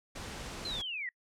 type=noise; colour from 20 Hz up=pink; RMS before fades=-42 dBFS; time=0.15-0.82 s; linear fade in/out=10 ms
type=linear sweep; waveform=sine; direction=down; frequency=4186 to 1864.7 Hz; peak=-35 dBFS; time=0.65-1.09 s; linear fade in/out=2 ms
effects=noise-tail reverb RT60 0.1 s tail -26 dB re dry + low-pass 8000 Hz 12 dB/octave